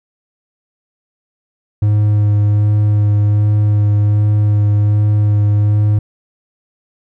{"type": "tone with vibrato", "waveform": "triangle", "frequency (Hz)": 104.3, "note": "G#2", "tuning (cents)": 8, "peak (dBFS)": -7, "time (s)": [1.82, 5.99], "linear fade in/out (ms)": 5, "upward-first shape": "sine", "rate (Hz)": 1.3, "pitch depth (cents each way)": 12, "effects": []}